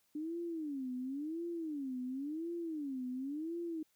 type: tone with vibrato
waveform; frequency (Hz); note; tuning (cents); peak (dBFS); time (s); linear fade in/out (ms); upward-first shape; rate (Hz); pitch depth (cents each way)
sine; 293.7; D4; 0; -37; 0.15-3.83; 5; sine; 0.94; 270
effects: white hiss -75 dBFS RMS until 3.95 s